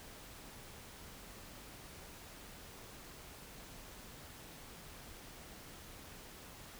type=silence; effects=pink hiss -53 dBFS RMS until 6.79 s